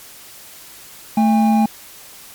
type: tone pair together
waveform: triangle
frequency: 220 / 809.8 Hz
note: A3 / G#5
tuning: 0 / -44 cents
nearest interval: octave + major seventh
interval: 2256 cents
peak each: -10 / -16 dBFS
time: 1.17-1.66 s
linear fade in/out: 5 ms
effects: white hiss -40 dBFS RMS until 2.34 s + MP3 96 kbps